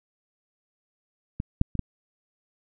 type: clicks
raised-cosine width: 5 ms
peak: -16 / -6 / -19 / -13 dBFS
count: 4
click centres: 1.401 / 1.614 / 1.753 / 1.793 s
effects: none